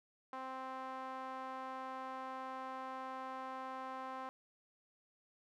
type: tone with band-pass filter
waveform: sawtooth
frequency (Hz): 261.6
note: C4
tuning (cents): 0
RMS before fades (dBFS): -45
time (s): 0.33-4.29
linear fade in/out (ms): 0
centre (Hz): 1000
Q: 2.4
effects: none